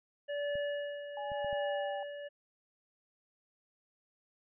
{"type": "tone with tremolo", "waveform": "square", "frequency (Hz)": 578, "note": "D5", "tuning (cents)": -28, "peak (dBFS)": -33, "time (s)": [0.28, 2.29], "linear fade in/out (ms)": 20, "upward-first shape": "sine", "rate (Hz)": 0.92, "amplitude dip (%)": 65}
{"type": "clicks", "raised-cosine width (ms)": 5, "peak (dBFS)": -37, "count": 4, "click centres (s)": [0.555, 1.318, 1.446, 1.529]}
{"type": "tone with pitch glide", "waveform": "sine", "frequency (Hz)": [830.6, 793.5], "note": ["G#5", "G5"], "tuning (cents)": [0, 21], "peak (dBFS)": -39, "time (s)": [1.17, 2.03], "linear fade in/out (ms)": 2, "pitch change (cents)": -79, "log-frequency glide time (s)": [1.36, 1.82]}
{"effects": ["resampled to 8000 Hz"]}